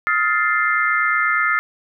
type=chord; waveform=sine; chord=F dominant seventh; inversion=third; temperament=equal with one note detuned; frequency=1268.5 / 1396.9 / 1760 / 2093 Hz; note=Eb6 / F6 / A6 / C7; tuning=+33 / 0 / 0 / 0 cents; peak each=-21 dBFS; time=0.07-1.59 s; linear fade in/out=0 ms; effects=none